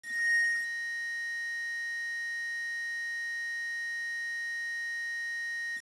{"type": "tone with ADSR envelope", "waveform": "triangle", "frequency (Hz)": 1864.7, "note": "A#6", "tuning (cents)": 0, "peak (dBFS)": -21, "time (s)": [0.02, 5.81], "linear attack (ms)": 330, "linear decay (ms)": 300, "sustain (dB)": -10, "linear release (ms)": 48, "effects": ["resampled to 24000 Hz", "8-bit"]}